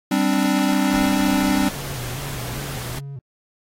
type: chord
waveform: square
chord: G suspended fourth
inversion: none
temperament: equal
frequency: 196 / 261.6 / 293.7 Hz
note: G3 / C4 / D4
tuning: 0 / 0 / 0 cents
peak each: -22 dBFS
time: 0.11-1.69 s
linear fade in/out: 5 ms
type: noise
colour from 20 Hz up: pink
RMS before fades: -32 dBFS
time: 0.92-2.99 s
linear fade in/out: 5 ms
type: tone with vibrato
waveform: triangle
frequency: 130.81 Hz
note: C3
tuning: in tune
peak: -28 dBFS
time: 1.76-3.19 s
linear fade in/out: 2 ms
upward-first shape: square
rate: 2.5 Hz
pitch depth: 110 cents each way
effects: AAC 48 kbps